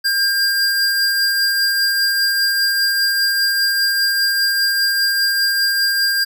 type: tone pair together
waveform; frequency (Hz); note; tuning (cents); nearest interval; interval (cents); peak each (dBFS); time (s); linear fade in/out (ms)
square; 1600 / 4795; G6 / D8; +35 / +35; octave + perfect fifth; 1900; -18 / -18; 0.04-6.25; 20
effects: none